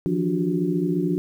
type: tone cluster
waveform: sine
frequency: 160.8 / 174.9 / 292.1 / 358.1 / 386.8 Hz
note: E3 / F3 / D4 / F4 / G4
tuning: -43 / +3 / -9 / +43 / -23 cents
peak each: -31 / -24 / -25 / -26 / -33 dBFS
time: 0.06-1.18 s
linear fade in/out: 0 ms
effects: 9-bit